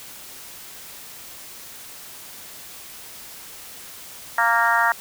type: harmonic tone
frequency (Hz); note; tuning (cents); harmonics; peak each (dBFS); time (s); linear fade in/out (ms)
232.2; A#3; -7; 3 / 4 / 5 / 6 / 7 / 8; -25 / -21 / -25 / -22 / -24 / -23; 4.38-4.92; 2
effects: white hiss -40 dBFS RMS until 5 s